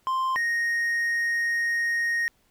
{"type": "tone pair in turn", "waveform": "triangle", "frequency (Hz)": [1046.5, 1864.7], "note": ["C6", "A#6"], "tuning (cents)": [0, 0], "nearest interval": "minor seventh", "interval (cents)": 1000, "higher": "second", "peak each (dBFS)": [-21, -21], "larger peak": "neither", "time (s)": [[0.07, 0.36], [0.36, 2.28]], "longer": "second", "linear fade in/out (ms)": 0, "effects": ["pink hiss -66 dBFS RMS until 2.5 s"]}